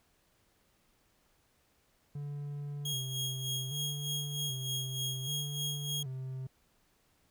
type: tone with vibrato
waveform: triangle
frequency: 137.4 Hz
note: C#3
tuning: 15 cents flat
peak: -35 dBFS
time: 2.15-6.47 s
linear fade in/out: 5 ms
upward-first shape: square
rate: 0.64 Hz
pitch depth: 86 cents each way
type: tone with tremolo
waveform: sawtooth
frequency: 3274 Hz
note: G#7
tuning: 25 cents flat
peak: -30 dBFS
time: 2.85-6.03 s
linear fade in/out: 5 ms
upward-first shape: sine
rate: 3.3 Hz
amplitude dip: 65%
effects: pink hiss -71 dBFS RMS until 7.3 s